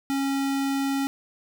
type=tone; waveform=square; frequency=274.4 Hz; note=C#4; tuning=17 cents flat; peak=-24 dBFS; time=0.1-1.07 s; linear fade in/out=0 ms; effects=none